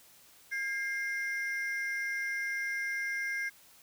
triangle ring-modulated tone, 1864.7 Hz, A#6, in tune, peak -27 dBFS, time 0.51-3.5 s, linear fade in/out 20 ms, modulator 245 Hz, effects white hiss -59 dBFS RMS until 3.82 s

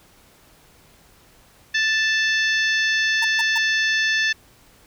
harmonic tone, 880 Hz, A5, in tune, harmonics 2 / 3 / 4 / 5 / 6 / 7, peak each -19 / -26 / -27 / -32 / -31 / -34 dBFS, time 1.74-4.33 s, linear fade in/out 10 ms
sawtooth tone bursts, 910 Hz, A#5, 42 cents flat, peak -21 dBFS, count 3, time 3.22-3.581 s, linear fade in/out 5 ms, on 27 ms, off 140 ms
effects pink hiss -53 dBFS RMS until 4.86 s

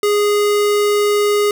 square tone, 413.4 Hz, G#4, 8 cents flat, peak -13 dBFS, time 0.03-1.51 s, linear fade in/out 2 ms, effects none

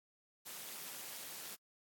white noise with amplitude modulation, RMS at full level -44 dBFS, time 0.45-1.56 s, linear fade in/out 20 ms, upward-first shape sine, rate 215 Hz, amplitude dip 75%, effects high-pass 150 Hz 12 dB/octave + AAC 64 kbps

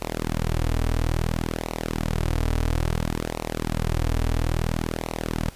sawtooth tone with flanger, 40.28 Hz, E1, 39 cents flat, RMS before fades -25 dBFS, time 0.01-5.5 s, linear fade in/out 10 ms, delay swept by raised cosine 0.6 to 5.7 ms, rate 0.59 Hz, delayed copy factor -0.85, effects pink hiss -47 dBFS RMS until 5.55 s + resampled to 32000 Hz

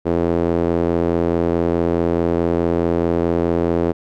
sawtooth tone with band-pass filter, 84.7 Hz, E2, 48 cents sharp, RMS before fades -18 dBFS, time 0.05-3.93 s, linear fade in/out 20 ms, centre 410 Hz, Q 1.7, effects none

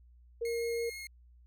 sine tone, 466 Hz, A#4, 1 cent flat, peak -31 dBFS, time 0.41-0.9 s, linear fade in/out 10 ms
sawtooth tone with vibrato, 2150 Hz, C7, 47 cents sharp, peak -38 dBFS, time 0.45-1.07 s, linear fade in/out 2 ms, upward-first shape sine, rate 6.1 Hz, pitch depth 8 cents each way
effects added 60 Hz sine -56 dBFS peak until 1.46 s

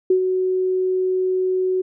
sine tone with ADSR envelope, 371.7 Hz, F#4, 8 cents sharp, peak -11 dBFS, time 0.1-1.82 s, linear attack 5 ms, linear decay 93 ms, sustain -6 dB, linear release 13 ms, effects none

